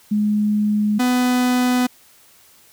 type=tone pair in turn; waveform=sine / 45% pulse; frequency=209.7 / 249.4 Hz; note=G#3 / B3; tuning=+17 / +17 cents; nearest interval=minor third; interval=300 cents; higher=second; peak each=-15 dBFS; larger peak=neither; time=0.11-0.99 / 0.99-1.87 s; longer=neither; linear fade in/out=10 ms; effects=white hiss -51 dBFS RMS until 2.72 s